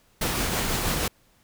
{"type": "noise with tremolo", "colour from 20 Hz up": "pink", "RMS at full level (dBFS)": -25, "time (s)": [0.21, 1.08], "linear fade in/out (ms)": 5, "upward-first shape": "sine", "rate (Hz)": 6.2, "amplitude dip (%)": 25, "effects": ["pink hiss -62 dBFS RMS until 1.43 s"]}